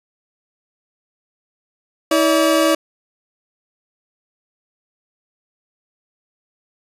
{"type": "tone pair together", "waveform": "30% pulse", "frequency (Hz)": [321.7, 573.6], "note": ["E4", "D5"], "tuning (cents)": [-42, -41], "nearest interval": "minor seventh", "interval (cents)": 1001, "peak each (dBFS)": -13, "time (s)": [2.11, 2.75], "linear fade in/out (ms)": 5, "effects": ["resampled to 32000 Hz", "8-bit"]}